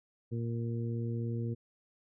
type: harmonic tone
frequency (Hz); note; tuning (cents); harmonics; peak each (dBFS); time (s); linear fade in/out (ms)
116.54; A#2; 0; 1 / 2 / 3 / 4; -33 / -39 / -43 / -45; 0.31-1.55; 20
effects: none